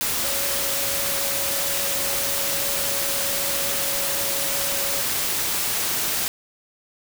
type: tone in noise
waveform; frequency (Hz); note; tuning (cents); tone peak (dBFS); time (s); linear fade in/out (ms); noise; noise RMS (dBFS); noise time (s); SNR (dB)
sine; 557; C#5; +8; -33; 0.24-5.01; 0; white; -24; 0.01-6.28; -12
effects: none

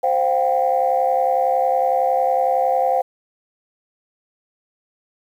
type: chord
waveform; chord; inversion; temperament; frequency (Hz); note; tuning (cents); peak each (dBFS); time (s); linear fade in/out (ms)
sine; C suspended fourth; none; equal with one note detuned; 523.3 / 713.1 / 784; C5 / F5 / G5; 0 / +36 / 0; -19; 0.03-3.02; 10
effects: tanh soft clip ceiling -7 dBFS + 8-bit

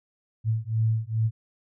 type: beating tone pair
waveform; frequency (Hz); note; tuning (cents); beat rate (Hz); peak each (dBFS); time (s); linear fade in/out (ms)
sine; 110.2 / 112.6; A2 / A2; +3 / +40; 2.4; -25; 0.44-1.31; 50
effects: none

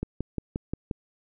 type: click train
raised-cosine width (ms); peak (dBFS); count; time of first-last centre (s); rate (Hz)
3; -16; 6; 0.03-0.912; 5.67
effects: none

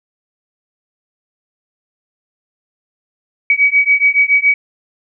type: beating tone pair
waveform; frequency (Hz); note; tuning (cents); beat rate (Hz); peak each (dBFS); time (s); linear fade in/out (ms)
sine; 2265 / 2272.1; C#7 / C#7; +37 / +42; 7.1; -12; 3.5-4.54; 2
effects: none

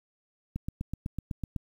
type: click train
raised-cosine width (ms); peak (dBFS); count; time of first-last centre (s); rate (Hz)
5; -20; 9; 0.56-1.563; 7.98
effects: 9-bit

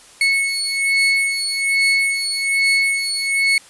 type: beating tone pair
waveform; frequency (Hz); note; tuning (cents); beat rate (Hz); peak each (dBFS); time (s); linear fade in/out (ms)
35% pulse; 2200 / 2201.2; C#7 / C#7; -14 / -13; 1.2; -17; 0.21-3.58; 2
effects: white hiss -45 dBFS RMS until 3.69 s + resampled to 24000 Hz

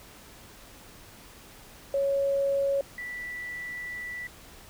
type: tone pair in turn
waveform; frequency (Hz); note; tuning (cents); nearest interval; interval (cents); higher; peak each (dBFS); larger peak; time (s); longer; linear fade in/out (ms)
sine; 554.4 / 1966; C#5 / B6; 0 / -8; octave + minor seventh; 2192; second; -23 / -34; first; 1.94-2.81 / 2.98-4.27; second; 2
effects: pink hiss -50 dBFS RMS until 4.69 s

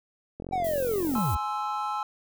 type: click train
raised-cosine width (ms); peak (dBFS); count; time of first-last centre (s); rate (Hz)
2; -24; 36; 0.4-1.183; 44.7
type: linear sweep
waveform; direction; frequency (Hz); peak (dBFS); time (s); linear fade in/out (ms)
triangle; down; 779 to 58.27; -23; 0.52-1.37; 10
type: noise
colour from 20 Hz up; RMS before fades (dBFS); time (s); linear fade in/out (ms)
violet; -38; 0.64-1.35; 5
type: chord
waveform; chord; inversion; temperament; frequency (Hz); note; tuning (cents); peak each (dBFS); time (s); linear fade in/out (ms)
triangle; Ab augmented; none; equal with one note detuned; 839.3 / 1046.5 / 1318.5; Ab5 / C6 / E6; +18 / 0 / 0; -29 / -33 / -30; 1.15-2.03; 2
effects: none

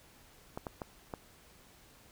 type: clicks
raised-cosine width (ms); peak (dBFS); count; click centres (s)
1; -24; 4; 0.575 / 0.668 / 0.818 / 1.138
effects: pink hiss -60 dBFS RMS until 2.11 s

